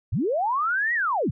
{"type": "linear two-way sweep", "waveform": "sine", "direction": "up then down", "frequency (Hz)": [68.3, 1955, 68.3], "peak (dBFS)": -21, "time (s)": [0.12, 1.31], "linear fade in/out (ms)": 10, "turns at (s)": 0.94, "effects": []}